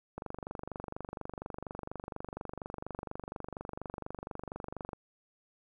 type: click train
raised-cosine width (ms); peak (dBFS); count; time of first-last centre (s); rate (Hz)
1; -25; 116; 0.18-4.932; 24.2
effects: 11-bit